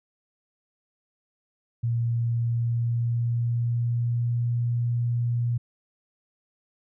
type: tone with pitch glide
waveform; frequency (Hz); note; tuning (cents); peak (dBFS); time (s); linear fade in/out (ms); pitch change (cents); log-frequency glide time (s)
sine; 117.3 to 119.35; A#2 to A#2; +11 to +41; -22; 1.83-5.58; 10; +30; 2.38-4.49
effects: none